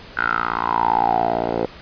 10% pulse tone with band-pass filter sweep, 57.6 Hz, A#1, 20 cents flat, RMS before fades -20 dBFS, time 0.17-1.66 s, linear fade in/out 5 ms, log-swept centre 1500 to 520 Hz, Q 7.9, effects pink hiss -40 dBFS RMS until 1.81 s + resampled to 11025 Hz

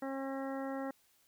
harmonic tone, 270 Hz, C#4, 45 cents flat, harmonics 1 / 2 / 3 / 4 / 5 / 6 / 7, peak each -39 / -41 / -45 / -51 / -50 / -55 / -52 dBFS, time 0.02-0.91 s, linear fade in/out 5 ms, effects white hiss -70 dBFS RMS until 1.27 s

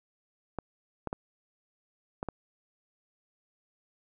clicks, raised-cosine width 1 ms, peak -19 dBFS, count 5, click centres 0.587 / 1.073 / 1.129 / 2.229 / 2.287 s, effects none

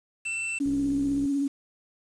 square tone, 2676 Hz, E7, 25 cents sharp, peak -29 dBFS, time 0.25-0.59 s, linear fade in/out 10 ms
sine tone with vibrato, 280 Hz, C#4, 18 cents sharp, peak -23 dBFS, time 0.6-1.48 s, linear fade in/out 10 ms, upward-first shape sine, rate 16 Hz, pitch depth 33 cents each way
click train, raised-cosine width 3 ms, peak -28 dBFS, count 40, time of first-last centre 0.66-1.255 s, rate 65.5 Hz
effects resampled to 22050 Hz + 8-bit

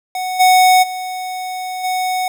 square tone with level steps, 740 Hz, F#5, in tune, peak -20 / -8 / -23 / -17 dBFS, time 0.15-2.28 s, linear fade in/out 2 ms, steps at 0.39 / 0.82 / 1.83 s, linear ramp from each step 20 ms, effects 8-bit

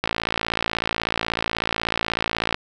click train, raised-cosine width 0.3 ms, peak -5 dBFS, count 142, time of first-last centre 0.04-2.544 s, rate 56.3 Hz, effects none

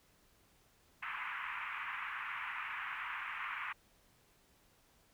pink band-pass noise, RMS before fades -42 dBFS, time 1.02-3.73 s, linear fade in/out 10 ms, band 990 to 2600 Hz, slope 48 dB/octave, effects pink hiss -69 dBFS RMS until 5.13 s

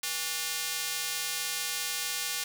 square tone with high-pass filter, 162.3 Hz, E3, 27 cents flat, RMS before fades -33 dBFS, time 0.03-2.44 s, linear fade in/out 5 ms, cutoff 2900 Hz, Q 0.56, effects none

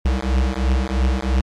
square beating tone pair, 63 / 66 Hz, B1 / C2, +35 / +16 cents, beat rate 3 Hz, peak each -20 dBFS, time 0.05-1.41 s, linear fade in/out 5 ms, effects low-pass 6000 Hz 12 dB/octave + MP3 96 kbps

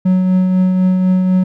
triangle tone with tremolo, 185 Hz, F#3, in tune, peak -6 dBFS, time 0.05-1.44 s, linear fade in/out 10 ms, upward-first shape triangle, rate 4 Hz, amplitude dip 35%, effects none

